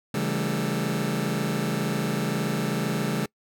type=chord; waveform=sawtooth; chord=A dominant seventh; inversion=first; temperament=just; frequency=137.5 / 165 / 198 / 220 Hz; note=C#3 / E3 / G3 / A3; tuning=-14 / +2 / +18 / 0 cents; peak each=-26 dBFS; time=0.14-3.26 s; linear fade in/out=5 ms; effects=noise-tail reverb RT60 0.1 s tail -25 dB re dry